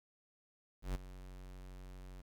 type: tone with ADSR envelope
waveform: square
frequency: 46.25 Hz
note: F#1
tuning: in tune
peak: -34 dBFS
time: 0.82-2.22 s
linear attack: 130 ms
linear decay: 14 ms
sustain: -15 dB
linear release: 17 ms
effects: 11-bit